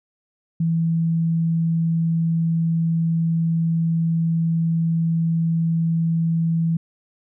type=tone; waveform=sine; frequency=164.81 Hz; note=E3; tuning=in tune; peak=-17 dBFS; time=0.6-6.77 s; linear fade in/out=5 ms; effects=none